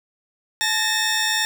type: tone pair together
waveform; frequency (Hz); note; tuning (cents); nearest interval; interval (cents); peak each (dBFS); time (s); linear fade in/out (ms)
15% pulse; 863 / 1828.6; A5 / A#6; -34 / -34; octave + minor second; 1300; -19 / -14; 0.61-1.45; 0
effects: none